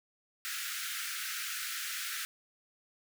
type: high-pass noise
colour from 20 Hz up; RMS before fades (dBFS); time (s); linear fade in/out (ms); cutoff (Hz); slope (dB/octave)
pink; -38; 0.45-2.25; 0; 1300; 96
effects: none